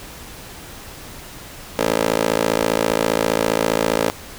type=tone with high-pass filter; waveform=15% pulse; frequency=55 Hz; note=A1; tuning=in tune; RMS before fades=-19 dBFS; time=1.79-4.1 s; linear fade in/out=0 ms; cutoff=390 Hz; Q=2.1; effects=pink hiss -37 dBFS RMS until 4.38 s